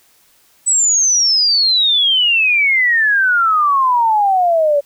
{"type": "exponential sweep", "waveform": "sine", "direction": "down", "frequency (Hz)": [8030, 562], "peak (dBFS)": -10, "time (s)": [0.66, 4.81], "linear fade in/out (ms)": 20, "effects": ["white hiss -53 dBFS RMS until 4.85 s"]}